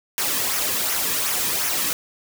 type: noise with flanger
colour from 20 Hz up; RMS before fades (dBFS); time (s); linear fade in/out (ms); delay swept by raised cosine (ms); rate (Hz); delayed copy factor
white; -23; 0.18-1.93; 0; 0.23 to 1.43; 2.7; -0.5
effects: none